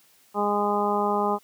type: harmonic tone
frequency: 205.6 Hz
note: G#3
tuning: 17 cents flat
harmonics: 1 / 2 / 3 / 4 / 5 / 6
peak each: -29 / -27 / -31 / -26 / -29 / -30 dBFS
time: 0.34-1.39 s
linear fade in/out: 50 ms
effects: white hiss -59 dBFS RMS until 1.43 s + high-pass 100 Hz 12 dB/octave